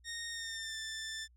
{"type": "tone with pitch glide", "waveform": "15% pulse", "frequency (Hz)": [1853, 1770.3], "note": ["A#6", "A6"], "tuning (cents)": [-11, 10], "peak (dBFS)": -33, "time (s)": [0.04, 1.28], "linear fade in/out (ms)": 50, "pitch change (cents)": -79, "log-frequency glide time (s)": [0.31, 0.77], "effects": ["added 60 Hz sine -61 dBFS peak until 1.36 s", "low-pass 11000 Hz 12 dB/octave"]}